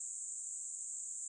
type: band-pass noise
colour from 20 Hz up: pink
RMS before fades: -44 dBFS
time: 0-1.28 s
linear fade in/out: 5 ms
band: 7000 to 8200 Hz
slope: 96 dB/octave
effects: none